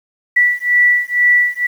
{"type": "beating tone pair", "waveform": "sine", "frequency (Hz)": [1957, 1959.1], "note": ["B6", "B6"], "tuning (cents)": [-16, -14], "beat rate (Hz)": 2.1, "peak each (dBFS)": -13, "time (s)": [0.36, 1.67], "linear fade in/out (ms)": 10, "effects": ["7-bit"]}